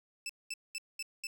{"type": "tone bursts", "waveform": "20% pulse", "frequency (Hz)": 2637, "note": "E7", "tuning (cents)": 0, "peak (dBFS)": -32, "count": 5, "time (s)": [0.26, 1.27], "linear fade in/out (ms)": 2, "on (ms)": 34, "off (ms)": 210, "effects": []}